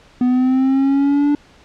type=linear sweep; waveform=triangle; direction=up; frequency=246.9 to 292.6 Hz; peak=-10 dBFS; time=0.21-1.35 s; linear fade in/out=2 ms; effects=pink hiss -48 dBFS RMS until 1.64 s + low-pass 5000 Hz 12 dB/octave